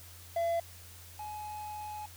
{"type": "tone pair in turn", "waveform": "triangle", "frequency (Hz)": [676, 844.1], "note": ["E5", "G#5"], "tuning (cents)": [43, 28], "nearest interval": "major third", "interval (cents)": 385, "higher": "second", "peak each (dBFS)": [-26, -37], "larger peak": "first", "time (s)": [[0.36, 0.6], [1.19, 2.06]], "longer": "second", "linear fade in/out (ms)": 5, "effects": ["added 87 Hz sine -52 dBFS peak until 2.16 s", "white hiss -53 dBFS RMS until 2.16 s"]}